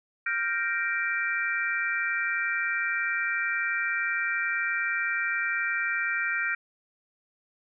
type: chord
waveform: sine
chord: G minor seventh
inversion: third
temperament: equal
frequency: 1396.9 / 1568 / 1864.7 / 2349 Hz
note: F6 / G6 / Bb6 / D7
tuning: 0 / 0 / 0 / 0 cents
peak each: -31 dBFS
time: 0.26-6.55 s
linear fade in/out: 5 ms
effects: none